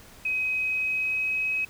sine tone with pitch glide, 2528 to 2546 Hz, D#7 to D#7, +27 to +39 cents, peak -24 dBFS, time 0.25-1.65 s, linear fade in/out 5 ms, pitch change +12 cents, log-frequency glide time 0.55-1.52 s, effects pink hiss -50 dBFS RMS until 1.69 s

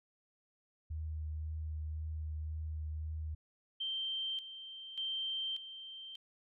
sine tone with vibrato, 77.8 Hz, D#2, in tune, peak -37 dBFS, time 0.9-3.35 s, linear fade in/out 10 ms, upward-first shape triangle, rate 1.9 Hz, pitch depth 18 cents each way
sine tone with tremolo, 3136 Hz, G7, in tune, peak -35 dBFS, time 3.8-6.16 s, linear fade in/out 10 ms, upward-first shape square, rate 0.85 Hz, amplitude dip 70%
effects none

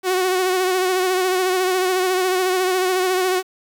sawtooth tone with vibrato, 370 Hz, F#4, in tune, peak -13 dBFS, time 0.03-3.43 s, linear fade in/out 50 ms, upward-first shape sine, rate 14 Hz, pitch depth 38 cents each way, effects 8-bit

